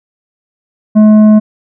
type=tone with tanh clipping; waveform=sine; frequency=213.9 Hz; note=A3; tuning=49 cents flat; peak=-3 dBFS; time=0.95-1.4 s; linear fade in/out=20 ms; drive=8 dB; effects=none